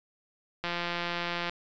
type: click train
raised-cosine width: 0.3 ms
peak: -16 dBFS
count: 149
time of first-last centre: 0.64-1.495 s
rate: 173 Hz
effects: resampled to 16000 Hz